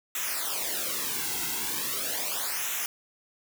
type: noise with flanger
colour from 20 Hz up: white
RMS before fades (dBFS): -31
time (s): 0.15-2.86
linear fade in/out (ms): 2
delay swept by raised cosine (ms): 0.21 to 1.71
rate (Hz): 0.39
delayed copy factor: -0.8
effects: none